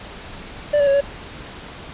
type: tone with pitch steps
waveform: triangle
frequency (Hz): 588 / 570 / 553 / 563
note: D5 / C#5 / C#5 / C#5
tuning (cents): +2 / +48 / -4 / +27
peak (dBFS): -11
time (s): 0.73-1.01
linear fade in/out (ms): 10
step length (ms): 70
effects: pink hiss -36 dBFS RMS until 1.93 s + resampled to 8000 Hz